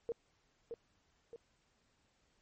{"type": "tone with echo", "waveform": "sine", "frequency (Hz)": 466.2, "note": "A#4", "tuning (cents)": 0, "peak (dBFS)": -34, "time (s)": [0.09, 0.12], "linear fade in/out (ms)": 0, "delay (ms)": 620, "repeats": 2, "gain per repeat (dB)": -6, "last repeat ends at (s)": 1.36, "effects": ["pink hiss -75 dBFS RMS until 2.41 s", "MP3 32 kbps"]}